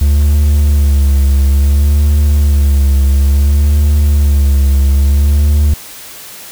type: tone with vibrato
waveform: triangle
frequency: 71.2 Hz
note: C#2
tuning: 47 cents sharp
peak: -4 dBFS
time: 0.01-5.74 s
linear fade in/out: 5 ms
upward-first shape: sine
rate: 0.58 Hz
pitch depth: 62 cents each way
effects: white hiss -31 dBFS RMS until 6.51 s